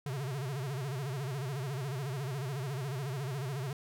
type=tone with vibrato; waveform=square; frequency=135 Hz; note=C#3; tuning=45 cents flat; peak=-35 dBFS; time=0.06-3.73 s; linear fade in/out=2 ms; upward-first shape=sine; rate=14 Hz; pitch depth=160 cents each way; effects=none